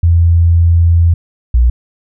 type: tone pair in turn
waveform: sine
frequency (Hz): 84.6 / 60.22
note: E2 / B1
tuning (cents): +45 / -43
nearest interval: tritone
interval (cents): 588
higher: first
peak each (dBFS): -5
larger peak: neither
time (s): 0.03-1.14 / 1.54-1.7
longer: first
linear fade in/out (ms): 5
effects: none